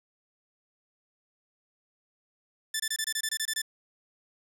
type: tone bursts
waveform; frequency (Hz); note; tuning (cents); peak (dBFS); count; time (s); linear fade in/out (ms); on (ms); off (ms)
10% pulse; 1760; A6; 0; -19; 11; 2.74-3.618; 5; 58; 24
effects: none